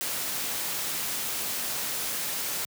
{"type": "noise", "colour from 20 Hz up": "white", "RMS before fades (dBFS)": -31, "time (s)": [0.01, 2.65], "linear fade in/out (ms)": 0, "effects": ["high-pass 100 Hz 12 dB/octave"]}